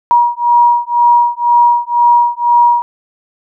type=beating tone pair; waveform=sine; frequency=954 / 956 Hz; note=A#5 / A#5; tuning=+40 / +43 cents; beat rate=2 Hz; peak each=-10 dBFS; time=0.11-2.82 s; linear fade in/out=0 ms; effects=none